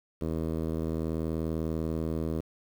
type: tone with low-pass filter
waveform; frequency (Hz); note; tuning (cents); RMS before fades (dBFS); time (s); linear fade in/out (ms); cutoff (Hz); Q
10% pulse; 80.4; E2; -43; -31; 0.21-2.41; 10; 570; 0.79
effects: 8-bit